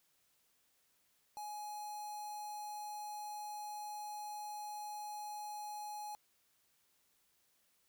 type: tone with notch filter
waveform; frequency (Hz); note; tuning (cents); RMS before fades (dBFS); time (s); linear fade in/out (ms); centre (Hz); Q
square; 839; G#5; +17; -45; 1.37-6.15; 0; 2300; 1.1
effects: white hiss -75 dBFS RMS until 7.88 s